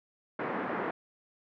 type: band-pass noise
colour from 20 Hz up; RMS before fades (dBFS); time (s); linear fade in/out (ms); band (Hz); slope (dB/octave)
pink; -34; 0.39-0.91; 5; 200 to 1800; 24
effects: none